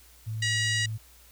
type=tone; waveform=sine; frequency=110 Hz; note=A2; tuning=in tune; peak=-30 dBFS; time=0.26-0.98 s; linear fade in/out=20 ms
type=harmonic tone; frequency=959 Hz; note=A#5; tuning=49 cents sharp; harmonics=2 / 3 / 4 / 5 / 6 / 7 / 8 / 9; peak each=-28 / -32 / -34 / -36 / -38 / -39 / -40 / -41 dBFS; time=0.42-0.86 s; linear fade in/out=5 ms
effects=added 60 Hz sine -56 dBFS peak until 1.31 s + white hiss -56 dBFS RMS until 1.31 s